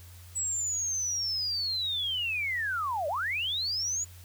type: linear two-way sweep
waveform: sine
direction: down then up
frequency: 7850 to 554.4 to 6970 Hz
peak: -28 dBFS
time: 0.35-4.05 s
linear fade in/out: 20 ms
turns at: 3.08 s
effects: added 88 Hz sine -47 dBFS peak until 4.24 s + white hiss -55 dBFS RMS until 4.24 s